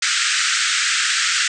pink band-pass noise, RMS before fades -19 dBFS, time 0.02-1.48 s, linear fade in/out 5 ms, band 1300 to 8400 Hz, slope 96 dB/octave, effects none

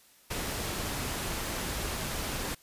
pink noise, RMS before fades -34 dBFS, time 0.3-2.55 s, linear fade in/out 10 ms, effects white hiss -60 dBFS RMS until 2.62 s + resampled to 32000 Hz

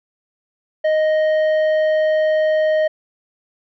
triangle tone with tanh clipping, 622.3 Hz, D#5, in tune, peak -15 dBFS, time 0.84-2.88 s, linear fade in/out 10 ms, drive 12 dB, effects none

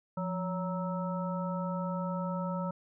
harmonic tone with a mistuned harmonic, 186.8 Hz, F#3, 17 cents sharp, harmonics 1 / 3 / 5 / 7, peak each -33 / -38 / -40 / -41 dBFS, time 0.17-2.71 s, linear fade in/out 5 ms, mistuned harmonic 1, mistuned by -110 cents, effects none

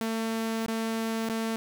sawtooth tone with dropouts, 224.6 Hz, A3, 36 cents sharp, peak -24 dBFS, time 0.01-1.56 s, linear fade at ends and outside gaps 0 ms, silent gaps 0.662-0.682 / 1.289-1.297 s, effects none

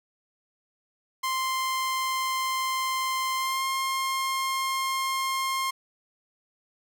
sawtooth tone with pitch glide, 1046.5 to 1064.2 Hz, C6 to C6, 0 to +29 cents, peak -22 dBFS, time 1.23-5.71 s, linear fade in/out 10 ms, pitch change +29 cents, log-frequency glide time 3.36-3.65 s, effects none

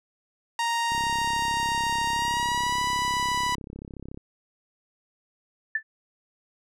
sawtooth tone with pitch glide, 932.3 to 986.6 Hz, A#5 to B5, 0 to -2 cents, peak -20 dBFS, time 0.59-3.55 s, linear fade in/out 2 ms, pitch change +98 cents, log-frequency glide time 2.11-2.81 s
click train, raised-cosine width 3 ms, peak -26 dBFS, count 111, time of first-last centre 0.92-4.174 s, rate 33.8 Hz
sine tone with exponential decay, 1760 Hz, A6, in tune, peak -19 dBFS, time 5.75-5.83 s, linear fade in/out 5 ms, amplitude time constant 17 ms
effects low-pass 9000 Hz 12 dB/octave

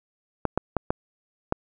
clicks, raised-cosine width 1 ms, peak -8 dBFS, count 5, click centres 0.453 / 0.576 / 0.767 / 0.905 / 1.524 s, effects none

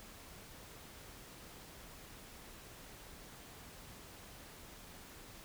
silence, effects pink hiss -54 dBFS RMS until 5.44 s

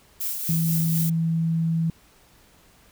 violet noise with tremolo, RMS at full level -27 dBFS, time 0.2-1.1 s, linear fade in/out 10 ms, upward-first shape triangle, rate 4.1 Hz, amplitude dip 40%
sine tone, 164 Hz, E3, 9 cents flat, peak -20 dBFS, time 0.49-1.9 s, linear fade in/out 2 ms
effects pink hiss -56 dBFS RMS until 2.91 s

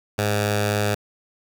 10% pulse tone with notch filter, 103.83 Hz, G#2, in tune, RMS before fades -22 dBFS, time 0.18-0.95 s, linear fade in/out 10 ms, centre 270 Hz, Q 1.3, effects 7-bit

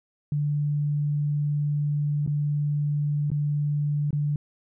sine tone with dropouts, 146.83 Hz, D3, in tune, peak -22 dBFS, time 0.32-4.36 s, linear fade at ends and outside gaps 2 ms, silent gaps 2.264-2.275 / 3.303-3.316 / 4.107-4.129 s, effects none

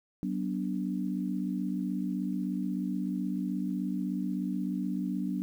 sine tone cluster, 188.3 / 244.6 / 291.4 Hz, F#3 / B3 / D4, +31 / -16 / -13 cents, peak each -32 / -35 / -35 dBFS, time 0.23-5.42 s, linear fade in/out 0 ms, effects 10-bit

